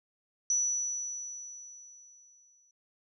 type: tone with exponential decay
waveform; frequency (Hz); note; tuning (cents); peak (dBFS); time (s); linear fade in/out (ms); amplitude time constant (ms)
sine; 5920; F#8; 0; -24; 0.5-2.71; 2; 480
effects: none